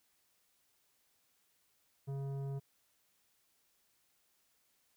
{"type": "tone with tanh clipping", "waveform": "triangle", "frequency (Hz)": 137.8, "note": "C#3", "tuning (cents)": -10, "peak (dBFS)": -39, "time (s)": [2.07, 2.6], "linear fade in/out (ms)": 20, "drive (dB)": 16, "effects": ["white hiss -75 dBFS RMS until 4.96 s"]}